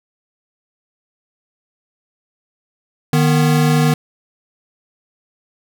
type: tone pair together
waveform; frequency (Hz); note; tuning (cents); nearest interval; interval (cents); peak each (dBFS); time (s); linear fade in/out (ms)
square; 153 / 244.1; D#3 / B3; -29 / -20; minor sixth; 809; -13 / -18; 3.13-3.94; 2
effects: none